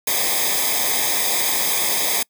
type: noise with comb filter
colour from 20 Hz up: white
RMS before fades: -20 dBFS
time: 0.07-2.23 s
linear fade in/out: 5 ms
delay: 0.7 ms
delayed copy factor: -0.9
effects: noise-tail reverb RT60 0.1 s tail -26 dB re dry